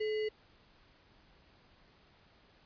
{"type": "tone with sample-and-hold", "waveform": "sine", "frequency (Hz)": 429.7, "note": "A4", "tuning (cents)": -41, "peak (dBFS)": -31, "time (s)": [0, 0.29], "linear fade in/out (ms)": 10, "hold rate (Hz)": 2450, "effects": ["pink hiss -64 dBFS RMS until 2.65 s", "resampled to 11025 Hz"]}